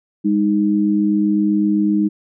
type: tone pair together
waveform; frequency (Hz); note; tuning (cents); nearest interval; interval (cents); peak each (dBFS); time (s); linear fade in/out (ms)
sine; 203.3 / 311.1; G#3 / D#4; -37 / 0; perfect fifth; 737; -16; 0.24-2.09; 20
effects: none